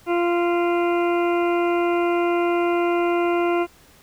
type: harmonic tone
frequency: 346.5 Hz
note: F4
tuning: 14 cents flat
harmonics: 1 / 2 / 3 / 4 / 6 / 7 / 8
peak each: -19 / -25 / -29 / -31 / -35 / -36 / -37 dBFS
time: 0.06-3.67 s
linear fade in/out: 50 ms
effects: pink hiss -52 dBFS RMS until 4.02 s